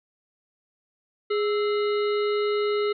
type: harmonic tone with a mistuned harmonic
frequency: 415.3 Hz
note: G#4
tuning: in tune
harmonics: 1 / 3 / 5 / 7 / 9 / 10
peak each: -22 / -32 / -36 / -39 / -41 / -42 dBFS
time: 1.3-2.93 s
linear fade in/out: 10 ms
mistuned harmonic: 3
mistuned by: +95 cents
effects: none